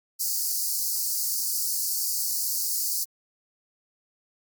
white high-pass noise, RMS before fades -27 dBFS, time 0.19-3.05 s, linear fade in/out 20 ms, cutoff 4400 Hz, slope 96 dB/octave, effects Opus 48 kbps

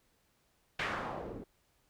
white noise with low-pass filter sweep, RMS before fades -39 dBFS, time 0.79-1.44 s, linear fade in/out 5 ms, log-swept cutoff 2400 to 280 Hz, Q 1.6, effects pink hiss -73 dBFS RMS until 1.89 s

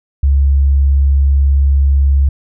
sine tone, 69.2 Hz, C#2, 2 cents flat, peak -7 dBFS, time 0.23-2.29 s, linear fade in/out 5 ms, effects none

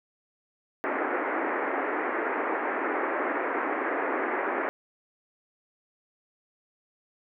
pink band-pass noise, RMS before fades -29 dBFS, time 0.84-4.69 s, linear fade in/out 0 ms, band 280 to 2100 Hz, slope 48 dB/octave, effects none

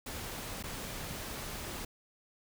pink noise with dropouts, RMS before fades -41 dBFS, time 0.06-1.85 s, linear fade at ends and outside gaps 5 ms, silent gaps 0.628-0.637 s, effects none

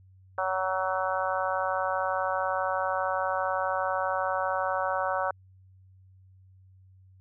harmonic tone, 187.6 Hz, F#3, 24 cents sharp, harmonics 3 / 4 / 5 / 6 / 7 / 8, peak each -31 / -32 / -33 / -34 / -34 / -35 dBFS, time 0.38-5.31 s, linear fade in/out 2 ms, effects added 94 Hz sine -53 dBFS peak until 7.2 s

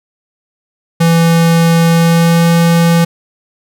square tone with pitch glide, 166.7 to 168.34 Hz, E3 to E3, +20 to +37 cents, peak -7 dBFS, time 1-3.05 s, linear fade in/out 10 ms, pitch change +17 cents, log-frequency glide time 1.9-2.49 s, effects none

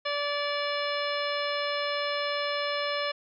harmonic tone with a mistuned harmonic, 579 Hz, D5, 25 cents flat, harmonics 1 / 2 / 3 / 4 / 5 / 6 / 7 / 9, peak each -31 / -34 / -36 / -37 / -38 / -39 / -39 / -41 dBFS, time 0.05-3.12 s, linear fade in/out 10 ms, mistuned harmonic 7, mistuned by +40 cents, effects none

